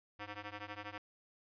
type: ring-modulated tone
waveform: 5% pulse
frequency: 207.7 Hz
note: G#3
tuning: in tune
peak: -30 dBFS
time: 0.19-0.98 s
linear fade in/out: 2 ms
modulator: 110 Hz
effects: resampled to 11025 Hz